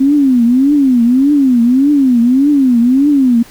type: tone with vibrato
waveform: sine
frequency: 261.6 Hz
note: C4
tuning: in tune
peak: -6 dBFS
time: 0-3.43 s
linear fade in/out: 10 ms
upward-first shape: triangle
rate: 1.7 Hz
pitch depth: 230 cents each way
effects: pink hiss -39 dBFS RMS until 3.5 s